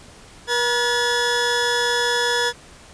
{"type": "tone pair together", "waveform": "20% pulse", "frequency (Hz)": [480, 1712.5], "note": ["B4", "A6"], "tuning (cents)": [-49, -47], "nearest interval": "octave + minor seventh", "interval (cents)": 2202, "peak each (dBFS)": -16, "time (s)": [0.47, 2.53], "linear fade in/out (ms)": 50, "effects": ["pink hiss -45 dBFS RMS until 2.93 s", "resampled to 22050 Hz"]}